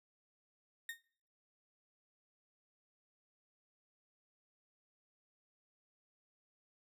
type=tone with exponential decay; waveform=35% pulse; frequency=1844 Hz; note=A#6; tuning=19 cents flat; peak=-36 dBFS; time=0.89-1.02 s; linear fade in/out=2 ms; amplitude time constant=27 ms; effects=noise-tail reverb RT60 0.6 s tail -25 dB re dry